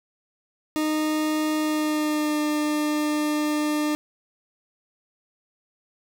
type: tone with pitch glide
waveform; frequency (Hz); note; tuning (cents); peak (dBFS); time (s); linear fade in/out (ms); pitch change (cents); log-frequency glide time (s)
40% pulse; 308.1 to 300.7; D#4 to D4; -17 to +41; -21; 0.76-3.95; 0; -42; 1.57-2.41
effects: none